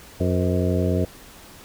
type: harmonic tone with a mistuned harmonic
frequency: 90.7 Hz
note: F#2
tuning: 34 cents flat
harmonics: 1 / 2 / 3 / 4 / 5 / 6 / 7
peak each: -22 / -25 / -27 / -28 / -29 / -30 / -30 dBFS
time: 0.2-1.05 s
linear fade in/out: 5 ms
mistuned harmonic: 6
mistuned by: -79 cents
effects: pink hiss -45 dBFS RMS until 1.64 s